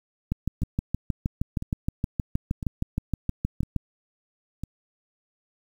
two click trains, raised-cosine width 5 ms, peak -19 / -12 dBFS, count 5 / 23, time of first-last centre 0.62-4.636 / 0.32-3.763 s, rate 0.996 / 6.39 Hz, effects 8-bit

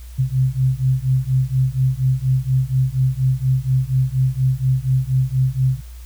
sine beating tone pair, 128.4 / 132.6 Hz, C3 / C3, -32 / +23 cents, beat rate 4.2 Hz, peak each -18 / -18 dBFS, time 0.18-5.81 s, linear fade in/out 20 ms, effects added 60 Hz sine -33 dBFS peak until 6.05 s + white hiss -49 dBFS RMS until 6.05 s

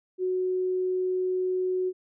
sine tone, 369 Hz, F#4, 5 cents flat, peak -24 dBFS, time 0.18-1.93 s, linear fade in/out 50 ms, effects none

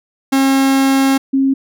45% pulse / sine tone pair in turn, 270 / 270 Hz, C#4 / C#4, -45 / -45 cents, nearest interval unison, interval 0 cents, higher neither, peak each -10 dBFS, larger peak neither, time 0.32-1.18 / 1.33-1.54 s, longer first, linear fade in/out 10 ms, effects none

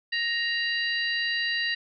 harmonic tone with a mistuned harmonic, 934 Hz, A#5, 3 cents sharp, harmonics 2 / 3 / 4 / 5, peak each -27 / -31 / -33 / -35 dBFS, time 0.12-1.75 s, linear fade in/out 10 ms, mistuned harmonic 4, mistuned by +96 cents, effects none

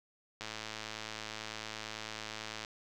click train, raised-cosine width 0.2 ms, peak -23 dBFS, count 245, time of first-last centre 0.41-2.649 s, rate 109 Hz, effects none

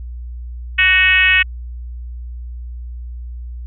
sine tone with frequency modulation, 2217 Hz, C#7, in tune, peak -9 dBFS, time 0.78-1.43 s, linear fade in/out 10 ms, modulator 361 Hz, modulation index 1.7, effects added 60 Hz sine -26 dBFS peak until 3.66 s

